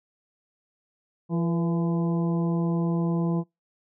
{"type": "harmonic tone with a mistuned harmonic", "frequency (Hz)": 169.1, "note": "E3", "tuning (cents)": 44, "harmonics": [1, 2, 3, 4, 5, 6], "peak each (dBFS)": [-23, -30, -37, -40, -42, -41], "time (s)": [1.29, 3.44], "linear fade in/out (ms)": 50, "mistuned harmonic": 3, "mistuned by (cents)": -60, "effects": ["noise-tail reverb RT60 0.2 s tail -25 dB re dry"]}